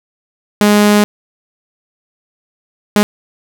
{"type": "tone bursts at uneven times", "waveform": "sawtooth", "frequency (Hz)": 207.7, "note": "G#3", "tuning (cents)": 0, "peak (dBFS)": -3, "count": 2, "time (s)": [[0.61, 1.04], [2.96, 3.03]], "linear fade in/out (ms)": 0, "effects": []}